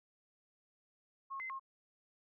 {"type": "tone with pitch steps", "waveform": "sine", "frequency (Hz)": [1086, 2063, 1074], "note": ["C#6", "C7", "C6"], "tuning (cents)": [-36, -25, 45], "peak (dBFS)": -40, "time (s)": [1.3, 1.597], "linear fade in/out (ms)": 20, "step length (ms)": 99, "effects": []}